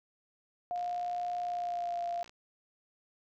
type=tone with pitch glide; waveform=sine; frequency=709 to 693.6 Hz; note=F5 to F5; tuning=+26 to -12 cents; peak=-32 dBFS; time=0.71-2.23 s; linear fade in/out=0 ms; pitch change=-38 cents; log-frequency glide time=1.4-2.04 s
type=click train; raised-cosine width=0.2 ms; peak=-35 dBFS; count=92; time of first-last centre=0.76-2.295 s; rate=59.3 Hz
effects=none